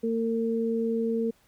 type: tone pair together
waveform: sine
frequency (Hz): 227.7 / 455.4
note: A#3 / A#4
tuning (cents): -40 / -40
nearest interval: octave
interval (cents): 1200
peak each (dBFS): -27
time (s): 0.03-1.31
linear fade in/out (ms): 10
effects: pink hiss -64 dBFS RMS until 1.47 s